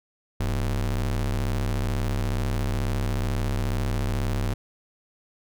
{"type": "ring-modulated tone", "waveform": "square", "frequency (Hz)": 69.3, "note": "C#2", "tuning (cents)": 0, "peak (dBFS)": -21, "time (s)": [0.4, 4.54], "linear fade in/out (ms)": 5, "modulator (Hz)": 31.1, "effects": []}